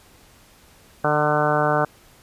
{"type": "harmonic tone", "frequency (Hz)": 150, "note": "D3", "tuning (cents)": 37, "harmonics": [1, 2, 3, 4, 5, 6, 7, 8, 9, 10], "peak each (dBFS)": [-26, -29, -26, -23, -24, -28, -29, -27, -28, -27], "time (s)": [1.04, 1.85], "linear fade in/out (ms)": 5, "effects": ["pink hiss -52 dBFS RMS until 2.22 s", "resampled to 32000 Hz"]}